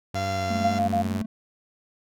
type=tone with vibrato; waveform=sawtooth; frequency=94.5 Hz; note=F#2; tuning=37 cents sharp; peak=-25 dBFS; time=0.14-1.22 s; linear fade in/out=5 ms; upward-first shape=sine; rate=2 Hz; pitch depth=30 cents each way
type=harmonic tone; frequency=688 Hz; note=F5; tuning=26 cents flat; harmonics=1 / 2 / 3 / 4 / 5 / 6 / 7 / 8 / 9 / 10; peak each=-27 / -37 / -39 / -44 / -45 / -45 / -50 / -44 / -50 / -48 dBFS; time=0.15-0.79 s; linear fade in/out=5 ms
type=tone with tremolo; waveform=triangle; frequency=218.9 Hz; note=A3; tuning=9 cents flat; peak=-21 dBFS; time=0.5-1.26 s; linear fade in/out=10 ms; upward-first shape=sine; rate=20 Hz; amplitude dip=80%
type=tone bursts; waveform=sine; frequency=696 Hz; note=F5; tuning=6 cents flat; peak=-21 dBFS; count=3; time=0.64-1.024 s; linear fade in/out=10 ms; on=100 ms; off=42 ms
effects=none